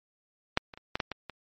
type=clicks; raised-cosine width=0.3 ms; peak=-7 / -27 / -30 / -12 / -11 / -18 / -23 dBFS; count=7; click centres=0.574 / 0.738 / 0.775 / 0.955 / 1.002 / 1.117 / 1.297 s; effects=MP3 32 kbps